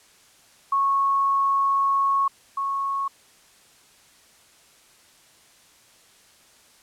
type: tone pair in turn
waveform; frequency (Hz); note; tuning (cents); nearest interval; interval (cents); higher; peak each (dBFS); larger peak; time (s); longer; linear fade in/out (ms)
sine; 1101 / 1101; C#6 / C#6; -12 / -12; unison; 0; neither; -18 / -23; first; 0.72-2.28 / 2.57-3.08; first; 5
effects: white hiss -55 dBFS RMS until 6.82 s + low-pass 10000 Hz 12 dB/octave